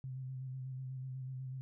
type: tone with vibrato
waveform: sine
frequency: 130.4 Hz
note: C3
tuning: 5 cents flat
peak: -40 dBFS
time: 0.04-1.61 s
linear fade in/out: 0 ms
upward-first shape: square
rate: 8.1 Hz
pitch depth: 24 cents each way
effects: none